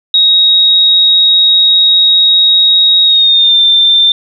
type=tone with pitch glide; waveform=sine; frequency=3781 to 3577 Hz; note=A#7 to A7; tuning=+24 to +28 cents; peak=-4 dBFS; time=0.14-4.12 s; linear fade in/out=2 ms; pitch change=-96 cents; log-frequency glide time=3.03-3.6 s; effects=none